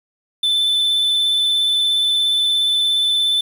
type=tone with vibrato; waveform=triangle; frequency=3520 Hz; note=A7; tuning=in tune; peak=-13 dBFS; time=0.43-3.41 s; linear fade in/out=5 ms; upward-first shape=sine; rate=17 Hz; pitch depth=16 cents each way; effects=7-bit